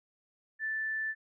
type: tone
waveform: sine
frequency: 1760 Hz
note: A6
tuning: in tune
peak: -31 dBFS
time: 0.59-1.15 s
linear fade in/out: 50 ms
effects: none